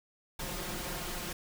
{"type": "noise with comb filter", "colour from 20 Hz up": "pink", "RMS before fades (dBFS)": -38, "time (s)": [0.39, 1.33], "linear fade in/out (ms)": 5, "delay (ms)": 5.6, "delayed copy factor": 0.8, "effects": []}